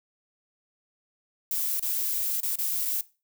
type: noise with dropouts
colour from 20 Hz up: violet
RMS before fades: -28 dBFS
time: 1.51-3.01 s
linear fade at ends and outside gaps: 1 ms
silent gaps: 1.796-1.826 / 2.403-2.431 / 2.557-2.587 / 2.852-2.856 s
effects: noise-tail reverb RT60 0.3 s tail -19 dB re dry